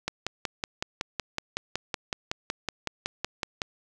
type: click train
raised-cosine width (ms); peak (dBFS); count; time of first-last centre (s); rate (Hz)
0.2; -11; 20; 0.08-3.618; 5.37
effects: none